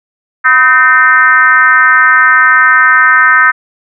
sine tone with frequency modulation, 1546 Hz, G6, 24 cents flat, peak -3 dBFS, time 0.44-3.52 s, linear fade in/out 20 ms, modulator 275 Hz, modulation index 1.3, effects none

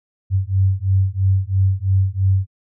sine beating tone pair, 94.4 / 97.4 Hz, F#2 / G2, +35 / -11 cents, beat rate 3 Hz, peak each -17 dBFS, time 0.3-2.47 s, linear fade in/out 50 ms, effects none

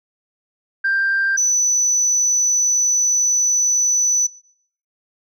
sine tone pair in turn, 1583 / 5977 Hz, G6 / F#8, +17 / +17 cents, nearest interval octave + major seventh, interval 2300 cents, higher second, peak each -14 / -12 dBFS, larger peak second, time 0.84-1.37 / 1.37-4.27 s, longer second, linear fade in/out 10 ms, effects noise-tail reverb RT60 0.6 s tail -22 dB re dry + tanh soft clip ceiling -12 dBFS

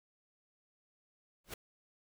pink noise with exponential growth, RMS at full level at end -37 dBFS, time 1.44-1.54 s, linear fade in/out 5 ms, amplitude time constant 20 ms, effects none

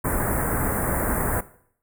pink band-stop noise, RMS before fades -24 dBFS, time 0.04-1.41 s, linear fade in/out 10 ms, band 1900 to 8700 Hz, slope 48 dB/octave, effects noise-tail reverb RT60 0.6 s tail -17 dB re dry

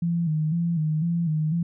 sine tone with vibrato, 162.2 Hz, E3, 28 cents flat, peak -21 dBFS, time 0.02-1.63 s, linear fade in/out 5 ms, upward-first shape square, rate 2 Hz, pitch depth 80 cents each way, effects none

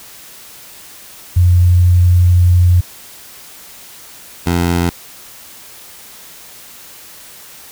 sine / 15% pulse tone pair in turn, 88.8 / 86.42 Hz, F2 / F2, +29 / -18 cents, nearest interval unison, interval 47 cents, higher first, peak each -6 dBFS, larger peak neither, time 1.36-2.81 / 4.46-4.9 s, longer first, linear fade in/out 10 ms, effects white hiss -37 dBFS RMS until 7.71 s

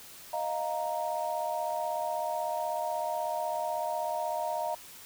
sine chord, Eb suspended second, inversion none, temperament equal, 622.3 / 698.5 / 932.3 Hz, Eb5 / F5 / Bb5, 0 / 0 / 0 cents, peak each -34 dBFS, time 0.33-4.75 s, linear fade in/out 5 ms, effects white hiss -49 dBFS RMS until 5.05 s

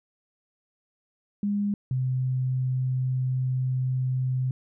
sine tone pair in turn, 203.8 / 128.83 Hz, G#3 / C3, -32 / -26 cents, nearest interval minor sixth, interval 794 cents, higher first, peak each -23 dBFS, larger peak neither, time 1.43-1.74 / 1.91-4.51 s, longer second, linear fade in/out 2 ms, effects none

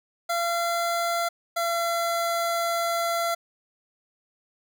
25% pulse tone pair in turn, 684 / 679.7 Hz, F5 / F5, -36 / -47 cents, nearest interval unison, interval 11 cents, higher first, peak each -20 dBFS, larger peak neither, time 0.29-1.29 / 1.56-3.35 s, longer second, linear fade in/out 10 ms, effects none

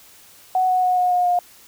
sine tone with pitch steps, 743 / 736.6 / 730.2 / 723.9 / 717.7 / 711.5 Hz, F#5 / F#5 / F#5 / F#5 / F5 / F5, +7 / -8 / -23 / -38 / +47 / +32 cents, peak -15 dBFS, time 0.55-1.39 s, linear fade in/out 2 ms, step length 140 ms, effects white hiss -48 dBFS RMS until 1.67 s

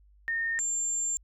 sine tone pair in turn, 1831 / 7324 Hz, A#6 / A#8, -32 / -32 cents, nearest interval 2 octaves, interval 2400 cents, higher second, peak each -27 dBFS, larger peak neither, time 0.28-0.59 / 0.59-1.17 s, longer second, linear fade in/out 0 ms, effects added 50 Hz sine -56 dBFS peak until 1.23 s

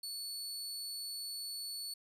sawtooth tone, 4435 Hz, C#8, in tune, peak -37 dBFS, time 0.03-1.94 s, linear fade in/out 5 ms, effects resampled to 32000 Hz + 12-bit

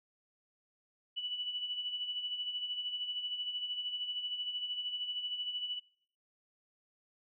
sine tone with tremolo, 2960 Hz, F#7, in tune, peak -33 dBFS, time 1.16-5.8 s, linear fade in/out 20 ms, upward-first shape sine, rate 13 Hz, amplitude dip 55%, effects noise-tail reverb RT60 0.6 s tail -24 dB re dry

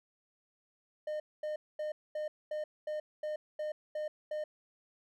triangle tone bursts, 609 Hz, D#5, 37 cents flat, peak -32 dBFS, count 10, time 1.07-4.44 s, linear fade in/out 5 ms, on 130 ms, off 230 ms, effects none

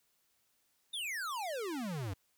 square exponential sweep, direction down, 3729 to 88.8 Hz, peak -37 dBFS, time 0.93-2.14 s, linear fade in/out 10 ms, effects white hiss -75 dBFS RMS until 2.37 s

